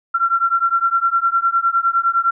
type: beating tone pair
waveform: sine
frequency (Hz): 1359 / 1368.8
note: F6 / F6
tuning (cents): -48 / -35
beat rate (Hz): 9.8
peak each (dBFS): -17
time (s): 0.14-2.31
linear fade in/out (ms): 10
effects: none